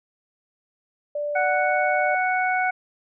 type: tone with pitch glide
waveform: sine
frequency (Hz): 587.3 to 596.9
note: D5 to D5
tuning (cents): 0 to +28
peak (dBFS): -24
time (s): 1.15-2.15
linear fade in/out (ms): 5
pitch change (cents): +28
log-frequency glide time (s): 1.48-1.75
type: harmonic tone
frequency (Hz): 740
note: F#5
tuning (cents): 0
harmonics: 1 / 2 / 3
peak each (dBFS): -22 / -25 / -27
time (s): 1.35-2.71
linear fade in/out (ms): 10
effects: none